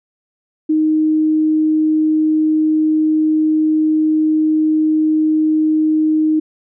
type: tone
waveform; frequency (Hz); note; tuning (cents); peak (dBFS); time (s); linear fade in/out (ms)
sine; 311.1; D#4; 0; -11; 0.69-6.4; 10
effects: none